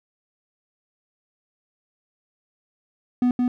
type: tone with echo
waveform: triangle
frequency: 247.3 Hz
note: B3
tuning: 3 cents sharp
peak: -14 dBFS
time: 3.22-3.31 s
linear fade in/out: 2 ms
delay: 170 ms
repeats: 1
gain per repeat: -2 dB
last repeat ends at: 3.48 s
effects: none